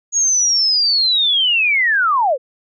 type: linear sweep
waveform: sine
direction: down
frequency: 6700 to 471.3 Hz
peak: -12 dBFS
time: 0.12-2.38 s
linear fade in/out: 50 ms
effects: none